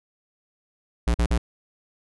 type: tone bursts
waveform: square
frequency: 58.6 Hz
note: A#1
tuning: 10 cents sharp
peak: -19 dBFS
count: 3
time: 1.07-1.379 s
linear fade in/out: 5 ms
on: 73 ms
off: 45 ms
effects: resampled to 24000 Hz